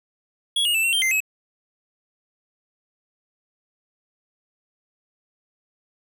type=tone with pitch steps; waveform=square; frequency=3342 / 2862 / 2648 / 2723 / 3156 / 2083 / 2566 Hz; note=G#7 / F7 / E7 / F7 / G7 / C7 / E7; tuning=+10 / +42 / +7 / -44 / +11 / -8 / -47 cents; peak=-19 dBFS; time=0.56-1.204 s; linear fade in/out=5 ms; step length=92 ms; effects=none